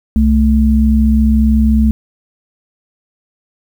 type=tone pair together; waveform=sine; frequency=65.38 / 219.4 Hz; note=C2 / A3; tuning=-1 / -5 cents; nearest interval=octave + major sixth; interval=2096 cents; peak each=-10 dBFS; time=0.16-1.91 s; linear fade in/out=0 ms; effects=7-bit